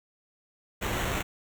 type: noise with sample-and-hold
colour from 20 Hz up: pink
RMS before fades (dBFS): -30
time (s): 0.81-1.23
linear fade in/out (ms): 20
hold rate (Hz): 4900
effects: none